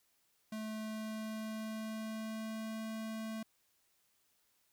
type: tone with pitch glide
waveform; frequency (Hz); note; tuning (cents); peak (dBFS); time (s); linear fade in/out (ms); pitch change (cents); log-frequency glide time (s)
square; 217.3 to 220.8; A3 to A3; -21 to +6; -40; 0.52-3.43; 5; +27; 0.77-2.83
effects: white hiss -75 dBFS RMS until 4.72 s